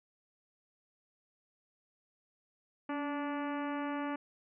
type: harmonic tone with a mistuned harmonic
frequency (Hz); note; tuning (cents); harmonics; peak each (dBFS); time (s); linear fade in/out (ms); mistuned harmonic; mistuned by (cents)
290.4; D4; -19; 1 / 2 / 3 / 4 / 5 / 6 / 7 / 8 / 9 / 10; -36 / -43 / -42 / -44 / -48 / -49 / -53 / -53 / -57 / -58; 2.89-4.16; 5; 1; -38
effects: none